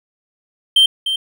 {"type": "tone with echo", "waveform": "triangle", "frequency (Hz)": 3136, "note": "G7", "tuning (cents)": 0, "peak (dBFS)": -6, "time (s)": [0.76, 0.86], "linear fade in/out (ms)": 5, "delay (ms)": 300, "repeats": 1, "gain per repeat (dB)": -9, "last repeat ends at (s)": 1.16, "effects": []}